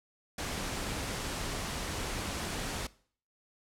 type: noise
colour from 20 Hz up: pink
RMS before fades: -36 dBFS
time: 0.38-2.87 s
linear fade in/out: 5 ms
effects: noise-tail reverb RT60 0.5 s tail -20 dB re dry + low-pass 10000 Hz 12 dB/octave